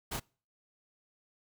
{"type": "noise with echo", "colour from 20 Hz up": "pink", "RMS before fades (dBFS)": -37, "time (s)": [0.11, 0.17], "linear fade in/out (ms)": 10, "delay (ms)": 30, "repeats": 1, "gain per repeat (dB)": -2, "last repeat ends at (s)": 0.2, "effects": ["noise-tail reverb RT60 0.4 s tail -26 dB re dry"]}